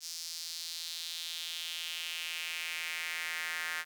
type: tone with high-pass filter sweep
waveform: square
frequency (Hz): 83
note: E2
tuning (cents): +12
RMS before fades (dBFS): -39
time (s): 0-3.85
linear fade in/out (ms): 50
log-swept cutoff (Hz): 5300 to 1700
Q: 2.9
effects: 10-bit